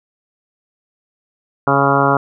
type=harmonic tone with a mistuned harmonic; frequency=138.9 Hz; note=C#3; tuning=4 cents sharp; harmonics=1 / 2 / 3 / 4 / 5 / 6 / 7 / 8 / 9 / 10; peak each=-20 / -20 / -20 / -20 / -20 / -20 / -20 / -20 / -20 / -20 dBFS; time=1.67-2.17 s; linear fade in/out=2 ms; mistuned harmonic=7; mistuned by=+26 cents; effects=none